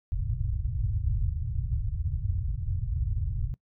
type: low-pass noise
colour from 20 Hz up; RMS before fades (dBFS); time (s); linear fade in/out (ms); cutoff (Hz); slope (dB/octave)
white; -29; 0.12-3.54; 0; 120; 48
effects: noise-tail reverb RT60 0.1 s tail -21 dB re dry